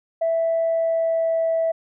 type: tone with pitch glide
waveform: sine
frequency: 659.3 to 655.1 Hz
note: E5 to E5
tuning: 0 to -11 cents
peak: -17 dBFS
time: 0.21-1.72 s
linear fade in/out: 10 ms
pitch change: -11 cents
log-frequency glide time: 0.61-1.51 s
effects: tanh soft clip ceiling -14 dBFS